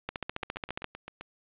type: two click trains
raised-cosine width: 0.3 ms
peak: -24 / -16 dBFS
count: 7 / 12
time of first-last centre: 0.43-1.21 / 0.09-0.843 s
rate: 7.69 / 14.6 Hz
effects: resampled to 8000 Hz + 9-bit